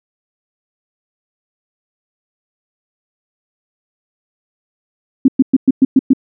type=tone bursts; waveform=sine; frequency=264.2 Hz; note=C4; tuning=17 cents sharp; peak=-4 dBFS; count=7; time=5.25-6.134 s; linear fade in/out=5 ms; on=32 ms; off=110 ms; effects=none